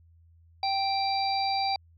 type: harmonic tone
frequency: 784 Hz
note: G5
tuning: in tune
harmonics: 1 / 3 / 5 / 6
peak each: -26 / -37 / -38 / -32 dBFS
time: 0.63-1.76 s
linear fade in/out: 2 ms
effects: added 83 Hz sine -55 dBFS peak until 1.97 s